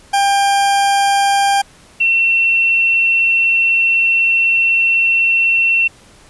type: tone pair in turn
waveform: 40% pulse / sine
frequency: 797 / 2708 Hz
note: G5 / E7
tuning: +28 / +46 cents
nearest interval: octave + major sixth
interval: 2118 cents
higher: second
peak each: -10 dBFS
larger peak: neither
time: 0.13-1.62 / 2-5.88 s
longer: second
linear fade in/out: 10 ms
effects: pink hiss -45 dBFS RMS until 6.29 s + resampled to 24000 Hz